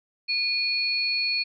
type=tone pair together; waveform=sine; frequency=2450 / 4365 Hz; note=D#7 / C#8; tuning=-27 / -28 cents; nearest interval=minor seventh; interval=999 cents; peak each=-26 / -25 dBFS; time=0.28-1.44 s; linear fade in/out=20 ms; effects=none